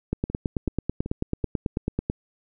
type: two click trains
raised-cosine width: 3 ms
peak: -11 / -19 dBFS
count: 19 / 4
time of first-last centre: 0.13-2.099 / 0.3-1.441 s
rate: 9.14 / 2.63 Hz
effects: none